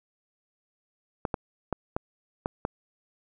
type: clicks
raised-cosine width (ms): 1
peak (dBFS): -13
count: 6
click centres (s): 1.252 / 1.342 / 1.727 / 1.965 / 2.459 / 2.651
effects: none